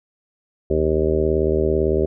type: harmonic tone with a mistuned harmonic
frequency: 77.9 Hz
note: D#2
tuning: 3 cents sharp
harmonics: 1 / 2 / 3 / 4 / 5 / 6 / 7 / 8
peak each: -23 / -28 / -28 / -27 / -19 / -26 / -26 / -29 dBFS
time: 0.7-2.06 s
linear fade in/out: 5 ms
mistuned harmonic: 1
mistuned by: -120 cents
effects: none